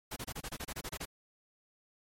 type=noise bursts; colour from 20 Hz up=pink; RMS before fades=-40 dBFS; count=12; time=0.11-1.055 s; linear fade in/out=10 ms; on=54 ms; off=27 ms; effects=MP3 64 kbps